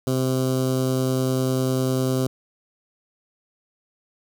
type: tone with notch filter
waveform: 15% pulse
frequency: 130 Hz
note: C3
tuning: 11 cents flat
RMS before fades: -22 dBFS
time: 0.07-2.27 s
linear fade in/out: 2 ms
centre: 2000 Hz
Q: 0.56
effects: none